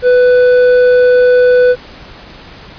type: tone with hard clipping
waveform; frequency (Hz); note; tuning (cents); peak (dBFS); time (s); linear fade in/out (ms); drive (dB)
triangle; 496.8; B4; +10; -6; 0.02-1.76; 50; 9
effects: pink hiss -34 dBFS RMS until 2.78 s + resampled to 11025 Hz